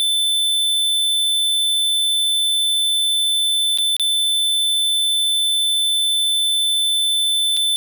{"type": "tone with dropouts", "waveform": "square", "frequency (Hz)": 3526, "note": "A7", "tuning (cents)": 3, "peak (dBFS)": -16, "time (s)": [0, 7.76], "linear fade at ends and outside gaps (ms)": 0, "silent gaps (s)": [[3.775, 3.785], [3.966, 3.997], [7.567, 7.571]], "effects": []}